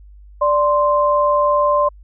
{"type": "tone pair together", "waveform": "sine", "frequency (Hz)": [587.3, 1044.4], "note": ["D5", "C6"], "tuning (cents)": [0, -3], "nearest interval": "minor seventh", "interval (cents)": 997, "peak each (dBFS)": -15, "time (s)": [0.41, 1.89], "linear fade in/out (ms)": 10, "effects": ["added 50 Hz sine -39 dBFS peak until 2.03 s"]}